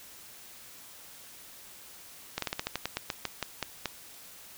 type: slowing click train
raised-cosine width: 0.2 ms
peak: -13 dBFS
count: 14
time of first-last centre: 2.38-3.857 s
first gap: 43 ms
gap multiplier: 1.15
effects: white hiss -50 dBFS RMS until 4.57 s